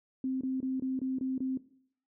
sine tone bursts, 261.6 Hz, C4, in tune, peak -29 dBFS, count 7, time 0.24-1.574 s, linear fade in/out 2 ms, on 170 ms, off 24 ms, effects noise-tail reverb RT60 0.6 s tail -17 dB re dry

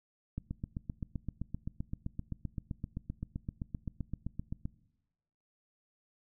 click train, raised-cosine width 5 ms, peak -24 dBFS, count 34, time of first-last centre 0.38-4.655 s, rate 7.72 Hz, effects noise-tail reverb RT60 1.0 s tail -21 dB re dry

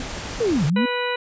pink noise, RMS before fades -31 dBFS, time 0-0.7 s, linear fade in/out 2 ms
triangle tone with exponential decay, 261.6 Hz, C4, in tune, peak -25 dBFS, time 0-0.09 s, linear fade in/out 0 ms, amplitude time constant 18 ms
sine linear two-way sweep, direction down then up, 494.7 to 133.9 to 257.8 Hz, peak -17 dBFS, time 0.4-0.86 s, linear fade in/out 10 ms, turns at 0.65 s
harmonic tone, 490.8 Hz, B4, 11 cents flat, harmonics 1 / 2 / 3 / 4 / 5 / 6 / 8, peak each -25 / -28 / -30 / -31 / -32 / -33 / -34 dBFS, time 0.76-1.16 s, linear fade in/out 5 ms
effects resampled to 16000 Hz

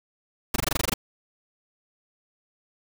pink noise bursts, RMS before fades -23 dBFS, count 10, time 0.54-0.939 s, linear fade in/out 5 ms, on 21 ms, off 21 ms, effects none

